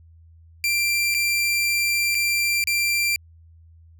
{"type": "tone with dropouts", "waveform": "sawtooth", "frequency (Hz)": 2364, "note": "D7", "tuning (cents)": 11, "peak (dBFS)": -16, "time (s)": [0.64, 3.16], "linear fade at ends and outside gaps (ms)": 1, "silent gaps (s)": [[1.142, 1.147], [2.147, 2.151], [2.64, 2.672]], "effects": ["added 82 Hz sine -47 dBFS peak until 3.99 s"]}